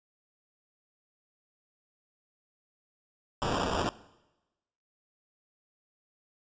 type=noise with sample-and-hold; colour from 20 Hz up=white; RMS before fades=-30 dBFS; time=3.42-3.89 s; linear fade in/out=0 ms; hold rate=2100 Hz; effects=noise-tail reverb RT60 1.0 s tail -19 dB re dry + resampled to 16000 Hz